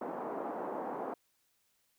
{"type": "band-pass noise", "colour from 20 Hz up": "white", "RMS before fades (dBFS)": -39, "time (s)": [0.01, 1.14], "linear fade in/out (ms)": 5, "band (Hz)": [230, 920], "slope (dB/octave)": 24, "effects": ["white hiss -75 dBFS RMS until 1.98 s"]}